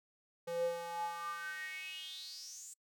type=tone with high-pass filter sweep; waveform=square; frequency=170 Hz; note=F3; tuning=46 cents flat; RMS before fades=-42 dBFS; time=0.47-2.74 s; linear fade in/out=10 ms; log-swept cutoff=410 to 7900 Hz; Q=7.9; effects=noise-tail reverb RT60 0.1 s tail -26 dB re dry